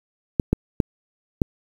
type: clicks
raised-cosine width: 3 ms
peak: -4 dBFS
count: 4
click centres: 0.398 / 0.53 / 0.802 / 1.418 s
effects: 7-bit